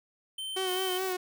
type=tone; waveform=square; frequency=3100 Hz; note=G7; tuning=20 cents flat; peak=-35 dBFS; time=0.38-0.98 s; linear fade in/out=5 ms
type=tone with vibrato; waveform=sawtooth; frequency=372 Hz; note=F#4; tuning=9 cents sharp; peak=-26 dBFS; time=0.56-1.17 s; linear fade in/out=10 ms; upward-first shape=sine; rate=4.7 Hz; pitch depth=37 cents each way
type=noise; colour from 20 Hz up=violet; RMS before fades=-41 dBFS; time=0.67-1.13 s; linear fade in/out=2 ms
effects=none